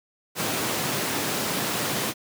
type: high-pass noise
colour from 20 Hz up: pink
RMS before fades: -27 dBFS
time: 0.35-2.14 s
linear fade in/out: 50 ms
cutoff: 130 Hz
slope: 24 dB/octave
effects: none